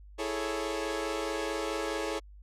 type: chord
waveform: sawtooth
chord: A major seventh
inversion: second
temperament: equal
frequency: 329.6 / 415.3 / 440 / 554.4 Hz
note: E4 / G#4 / A4 / C#5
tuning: 0 / 0 / 0 / 0 cents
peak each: -33 dBFS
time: 0.18-2.2 s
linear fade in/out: 20 ms
effects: added 50 Hz sine -48 dBFS peak until 2.42 s + low-pass 9000 Hz 12 dB/octave